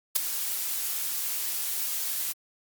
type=noise with ADSR envelope; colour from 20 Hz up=blue; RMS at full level=-19 dBFS; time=0.15-2.33 s; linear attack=13 ms; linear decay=6 ms; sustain=-11 dB; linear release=16 ms; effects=Opus 48 kbps